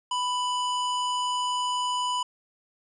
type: harmonic tone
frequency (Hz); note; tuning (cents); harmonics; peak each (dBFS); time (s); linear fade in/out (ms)
992; B5; +7; 1 / 3 / 5 / 7 / 9; -26 / -31 / -43 / -40 / -45; 0.11-2.23; 5
effects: none